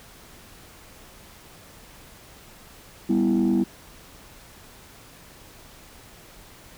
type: chord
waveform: sine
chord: E minor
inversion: first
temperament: just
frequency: 197.78 / 247.2 / 329.6 Hz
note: G3 / B3 / E4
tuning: +16 / +2 / 0 cents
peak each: -21 dBFS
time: 3.09-3.64 s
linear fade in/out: 10 ms
effects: tanh soft clip ceiling -14 dBFS + pink hiss -48 dBFS RMS until 6.77 s